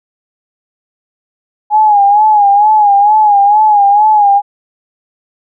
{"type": "tone with vibrato", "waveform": "sine", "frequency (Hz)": 830.6, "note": "G#5", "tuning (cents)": 0, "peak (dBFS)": -4, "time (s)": [1.7, 4.42], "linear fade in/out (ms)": 50, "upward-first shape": "sine", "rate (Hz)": 2.2, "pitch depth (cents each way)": 71, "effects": []}